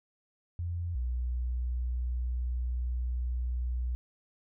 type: tone pair in turn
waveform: sine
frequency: 86.1 / 61.31 Hz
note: F2 / B1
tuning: -24 / -12 cents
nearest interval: tritone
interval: 588 cents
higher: first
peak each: -31 / -29 dBFS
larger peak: second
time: 0.59-0.95 / 0.95-3.95 s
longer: second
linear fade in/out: 0 ms
effects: none